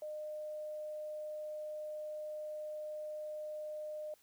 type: tone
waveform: sine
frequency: 609 Hz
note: D#5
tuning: 37 cents flat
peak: -40 dBFS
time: 0.02-4.14 s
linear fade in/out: 2 ms
effects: white hiss -69 dBFS RMS until 4.22 s